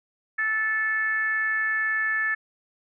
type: tone with frequency modulation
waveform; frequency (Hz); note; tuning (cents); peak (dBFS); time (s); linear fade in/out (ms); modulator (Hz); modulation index
sine; 1749; A6; -11; -22; 0.38-2.35; 10; 435; 0.55
effects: none